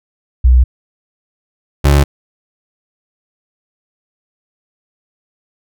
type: tone pair in turn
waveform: sine / 30% pulse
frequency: 62.3 / 71.12 Hz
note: B1 / C#2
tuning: +16 / +45 cents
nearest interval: major second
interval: 229 cents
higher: second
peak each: -4 dBFS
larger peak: neither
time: 0.44-0.64 / 1.84-2.04 s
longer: neither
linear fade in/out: 10 ms
effects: none